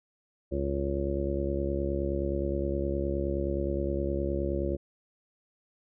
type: harmonic tone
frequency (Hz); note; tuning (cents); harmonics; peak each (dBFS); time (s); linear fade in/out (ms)
69.6; C#2; +8; 1 / 2 / 3 / 4 / 5 / 6 / 7 / 8; -32 / -38 / -37 / -40 / -32 / -42 / -40 / -35; 0.51-4.77; 20
effects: none